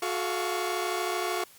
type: tone cluster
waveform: sawtooth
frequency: 362.9 / 430.1 / 693 / 1122 Hz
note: F#4 / A4 / F5 / C#6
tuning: -34 / -39 / -14 / +21 cents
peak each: -28 / -31 / -30 / -31 dBFS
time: 0.02-1.44 s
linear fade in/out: 5 ms
effects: white hiss -54 dBFS RMS until 1.58 s + Opus 48 kbps